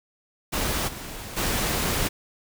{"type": "noise with level steps", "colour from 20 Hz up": "pink", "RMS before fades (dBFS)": [-26, -37, -25], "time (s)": [0.52, 2.09], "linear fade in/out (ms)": 20, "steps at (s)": [0.87, 1.36], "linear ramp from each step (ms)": 20, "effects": []}